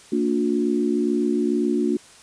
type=tone cluster; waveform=sine; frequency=228.6 / 290.7 / 357.9 Hz; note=A#3 / D4 / F4; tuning=-34 / -18 / +42 cents; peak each=-23 dBFS; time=0.12-1.97 s; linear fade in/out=5 ms; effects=white hiss -48 dBFS RMS until 2.22 s + resampled to 22050 Hz